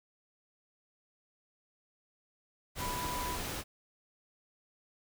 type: tone in noise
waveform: sine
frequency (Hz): 987.8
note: B5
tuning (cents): 0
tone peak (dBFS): -37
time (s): 2.78-3.39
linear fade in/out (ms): 50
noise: pink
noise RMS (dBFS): -38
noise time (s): 2.75-3.64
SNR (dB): -2
effects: none